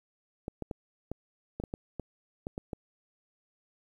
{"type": "clicks", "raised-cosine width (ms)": 2, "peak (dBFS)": -22, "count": 11, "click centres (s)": [0.481, 0.623, 0.712, 1.116, 1.6, 1.638, 1.739, 1.997, 2.469, 2.579, 2.732], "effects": ["10-bit"]}